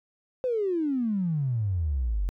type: exponential sweep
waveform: triangle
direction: down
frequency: 523.3 to 44.05 Hz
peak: -20 dBFS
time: 0.44-2.29 s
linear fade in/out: 0 ms
effects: tanh soft clip ceiling -22 dBFS